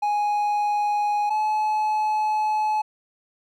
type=tone pair in turn; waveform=triangle; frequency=830.6 / 856.4 Hz; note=G#5 / A5; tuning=0 / -47 cents; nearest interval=minor second; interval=53 cents; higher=second; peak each=-18 dBFS; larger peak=neither; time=0.02-1.3 / 1.3-2.82 s; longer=second; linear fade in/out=10 ms; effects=none